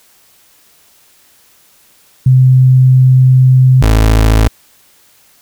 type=tone pair in turn; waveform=sine / 30% pulse; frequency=129.2 / 54.32 Hz; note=C3 / A1; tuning=-21 / -22 cents; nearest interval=octave + minor third; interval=1501 cents; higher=first; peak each=-3 dBFS; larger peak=neither; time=2.26-3.82 / 3.82-4.48 s; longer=first; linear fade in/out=5 ms; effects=white hiss -48 dBFS RMS until 5.41 s